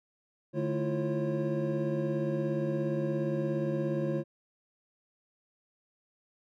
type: tone cluster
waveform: triangle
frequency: 148.7 / 218.2 / 329.8 / 346.9 / 543 Hz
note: D3 / A3 / E4 / F4 / C#5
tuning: +22 / -14 / +1 / -12 / -36 cents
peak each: -31 / -34 / -37 / -32 / -33 dBFS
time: 0.53-4.24 s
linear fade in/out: 50 ms
effects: none